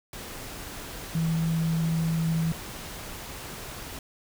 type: tone in noise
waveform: sine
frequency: 163.3 Hz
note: E3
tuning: 16 cents flat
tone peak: -23 dBFS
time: 1.15-2.52 s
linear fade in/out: 2 ms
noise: pink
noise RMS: -39 dBFS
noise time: 0.13-3.99 s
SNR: +13 dB
effects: none